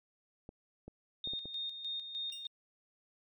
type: clicks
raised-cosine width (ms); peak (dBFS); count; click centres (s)
2; -34; 5; 0.491 / 0.88 / 1.274 / 1.335 / 1.456
type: tone with tremolo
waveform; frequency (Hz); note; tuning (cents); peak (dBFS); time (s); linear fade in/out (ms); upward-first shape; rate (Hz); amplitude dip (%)
sine; 3680; A#7; -23; -36; 1.24-2.47; 2; square; 3.3; 55
type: tone with exponential decay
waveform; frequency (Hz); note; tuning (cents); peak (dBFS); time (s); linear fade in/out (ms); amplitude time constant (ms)
20% pulse; 2803; F7; +6; -39; 2.32-2.48; 5; 34
effects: none